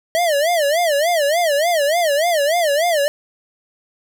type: tone with vibrato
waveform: square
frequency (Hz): 630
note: D#5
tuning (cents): +21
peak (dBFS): -15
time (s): 0.15-3.08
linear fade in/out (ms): 0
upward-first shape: sine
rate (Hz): 3.4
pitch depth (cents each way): 200
effects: none